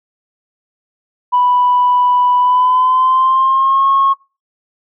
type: tone with pitch glide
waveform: sine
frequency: 987.8 to 1089.7 Hz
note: B5 to C#6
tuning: 0 to -30 cents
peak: -8 dBFS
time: 1.32-4.14 s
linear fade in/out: 20 ms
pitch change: +170 cents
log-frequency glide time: 2.39-3.88 s
effects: noise-tail reverb RT60 0.3 s tail -21 dB re dry + tanh soft clip ceiling -4 dBFS